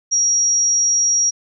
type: tone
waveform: sine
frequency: 5680 Hz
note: F8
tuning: 28 cents sharp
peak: -13 dBFS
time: 0.11-1.31 s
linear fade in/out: 20 ms
effects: none